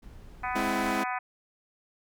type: noise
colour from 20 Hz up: brown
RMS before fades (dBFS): -47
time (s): 0.02-0.98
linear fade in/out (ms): 10
type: harmonic tone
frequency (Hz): 249.5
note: B3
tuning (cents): +18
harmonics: 3 / 4 / 5 / 6 / 7 / 8 / 9 / 10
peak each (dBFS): -33 / -35 / -37 / -39 / -40 / -41 / -42 / -43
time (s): 0.43-1.19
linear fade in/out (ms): 10
type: chord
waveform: sawtooth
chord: Ab augmented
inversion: none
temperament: equal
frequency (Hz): 207.7 / 261.6 / 329.6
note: Ab3 / C4 / E4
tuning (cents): 0 / 0 / 0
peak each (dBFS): -29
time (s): 0.55-1.04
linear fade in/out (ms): 10
effects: none